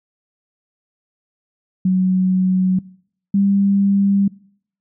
sine tone pair in turn, 185.8 / 198.4 Hz, F#3 / G3, +7 / +21 cents, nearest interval minor second, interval 114 cents, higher second, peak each -12 dBFS, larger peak neither, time 1.85-2.79 / 3.34-4.28 s, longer neither, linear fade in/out 5 ms, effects noise-tail reverb RT60 0.6 s tail -22 dB re dry

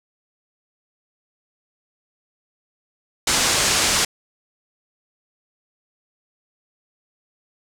white low-pass noise, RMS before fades -19 dBFS, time 3.27-4.05 s, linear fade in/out 5 ms, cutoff 8300 Hz, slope 24 dB/octave, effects none

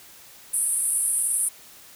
pink band-pass noise, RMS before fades -24 dBFS, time 0.53-1.49 s, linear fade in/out 10 ms, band 8900 to 11000 Hz, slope 96 dB/octave, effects white hiss -48 dBFS RMS until 1.95 s

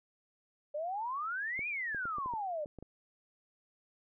sine exponential two-way sweep, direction up then down, 575 to 2489 to 575 Hz, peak -34 dBFS, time 0.74-2.65 s, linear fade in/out 10 ms, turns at 1.68 s
clicks, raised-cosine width 2 ms, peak -33 dBFS, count 9, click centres 1.592 / 1.947 / 2.055 / 2.184 / 2.26 / 2.337 / 2.659 / 2.787 / 2.826 s
effects none

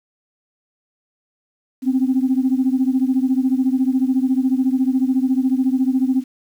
sine beating tone pair, 255.8 / 269.8 Hz, C4 / C#4, -39 / -47 cents, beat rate 14 Hz, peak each -16 / -18 dBFS, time 1.82-6.24 s, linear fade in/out 50 ms, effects tanh soft clip ceiling -8 dBFS + 8-bit

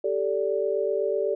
sine chord, G suspended second, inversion none, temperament equal with one note detuned, 392 / 440 / 579.9 Hz, G4 / A4 / D5, 0 / 0 / -22 cents, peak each -27 dBFS, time 0.04-1.35 s, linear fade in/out 5 ms, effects none

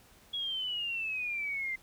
sine exponential sweep, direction down, 3353 to 2068 Hz, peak -32 dBFS, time 0.33-1.76 s, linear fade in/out 10 ms, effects pink hiss -60 dBFS RMS until 1.82 s

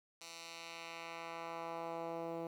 10% pulse tone with band-pass filter sweep, 166.6 Hz, E3, 19 cents sharp, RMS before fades -45 dBFS, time 0.21-2.47 s, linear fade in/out 2 ms, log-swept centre 5600 to 410 Hz, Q 0.96, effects 11-bit

